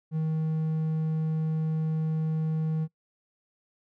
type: tone with hard clipping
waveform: triangle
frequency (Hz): 158.1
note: D#3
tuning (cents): +28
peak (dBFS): -26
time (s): 0.11-2.88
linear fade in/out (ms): 50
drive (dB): 6
effects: noise-tail reverb RT60 0.1 s tail -23 dB re dry